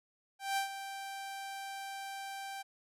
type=tone with ADSR envelope; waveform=sawtooth; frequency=784 Hz; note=G5; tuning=in tune; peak=-26 dBFS; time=0.39-2.63 s; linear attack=180 ms; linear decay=110 ms; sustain=-11 dB; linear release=18 ms; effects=resampled to 32000 Hz